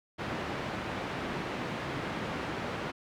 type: band-pass noise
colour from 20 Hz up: pink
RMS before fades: -36 dBFS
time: 0.18-2.92 s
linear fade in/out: 20 ms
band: 120 to 2400 Hz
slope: 12 dB/octave
effects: none